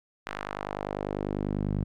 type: tone with band-pass filter sweep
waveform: sawtooth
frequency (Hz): 50.1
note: G1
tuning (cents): +38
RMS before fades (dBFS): -32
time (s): 0.26-1.84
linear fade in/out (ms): 10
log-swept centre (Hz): 1700 to 150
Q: 1.1
effects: none